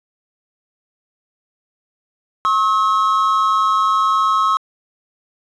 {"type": "tone pair together", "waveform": "triangle", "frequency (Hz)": [1083, 1284.2], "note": ["C#6", "E6"], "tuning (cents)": [-41, -46], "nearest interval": "minor third", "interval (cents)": 295, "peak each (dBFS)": -14, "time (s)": [2.45, 4.57], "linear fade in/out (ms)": 0, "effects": ["resampled to 22050 Hz"]}